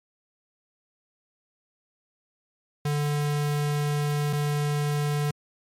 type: tone pair in turn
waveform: square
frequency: 146.83 / 146.83 Hz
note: D3 / D3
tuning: 0 / 0 cents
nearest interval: unison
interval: 0 cents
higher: neither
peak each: -24 dBFS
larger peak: neither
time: 2.85-4.33 / 4.33-5.31 s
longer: first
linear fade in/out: 5 ms
effects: MP3 64 kbps